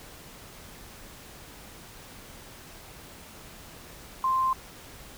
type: tone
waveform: sine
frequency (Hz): 1046.5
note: C6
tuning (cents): 0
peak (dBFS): -22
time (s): 4.24-4.53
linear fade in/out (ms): 2
effects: pink hiss -47 dBFS RMS until 5.17 s